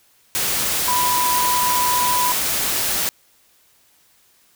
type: tone in noise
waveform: sine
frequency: 988 Hz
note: B5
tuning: in tune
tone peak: -18 dBFS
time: 0.88-2.32 s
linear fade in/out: 0 ms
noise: white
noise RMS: -21 dBFS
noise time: 0.35-3.09 s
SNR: 0 dB
effects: white hiss -57 dBFS RMS until 4.55 s